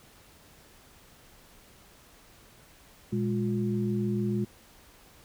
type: tone cluster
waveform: sine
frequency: 118.7 / 205.3 / 355.5 Hz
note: A#2 / G#3 / F4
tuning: +32 / -20 / +31 cents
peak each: -31 / -28 / -33 dBFS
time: 3.12-4.45 s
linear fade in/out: 10 ms
effects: pink hiss -56 dBFS RMS until 5.24 s